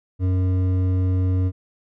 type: tone with hard clipping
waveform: sine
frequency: 92.5 Hz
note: F#2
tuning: in tune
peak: -19 dBFS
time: 0.19-1.52 s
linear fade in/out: 50 ms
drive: 9 dB
effects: none